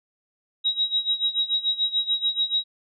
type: tone with tremolo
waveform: sine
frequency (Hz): 3827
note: A#7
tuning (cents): +45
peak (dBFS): -18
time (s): 0.64-2.64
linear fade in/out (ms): 20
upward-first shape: sine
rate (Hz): 6.9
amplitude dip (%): 85
effects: none